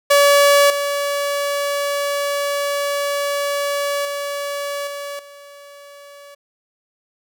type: tone with level steps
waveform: sawtooth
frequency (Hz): 570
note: C#5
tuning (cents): +48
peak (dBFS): -6 / -15 / -19 / -23 / -35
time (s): 0.1-6.35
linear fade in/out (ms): 10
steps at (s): 0.7 / 4.05 / 4.87 / 5.19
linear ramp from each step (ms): 2
effects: none